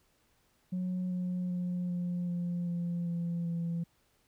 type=tone with pitch steps; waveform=sine; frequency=182.5 / 180.51 / 178.54 / 176.59 / 174.66 / 172.76 / 170.87 / 169 Hz; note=F#3 / F#3 / F3 / F3 / F3 / F3 / F3 / E3; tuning=-24 / -43 / +38 / +19 / 0 / -18 / -38 / +43 cents; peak=-29 dBFS; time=0.72-3.84 s; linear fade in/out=10 ms; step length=390 ms; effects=tanh soft clip ceiling -29 dBFS + pink hiss -71 dBFS RMS until 4.27 s